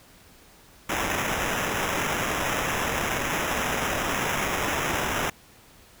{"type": "noise with sample-and-hold", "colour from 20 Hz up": "white", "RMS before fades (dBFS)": -27, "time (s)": [0.89, 5.3], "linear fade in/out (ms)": 5, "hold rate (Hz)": 4410, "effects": ["pink hiss -53 dBFS RMS until 6 s"]}